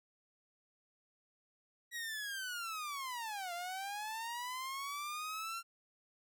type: linear two-way sweep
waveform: sawtooth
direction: down then up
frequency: 1925 to 685 to 1374 Hz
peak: -36 dBFS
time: 1.91-5.63 s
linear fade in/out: 50 ms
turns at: 3.53 s
effects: none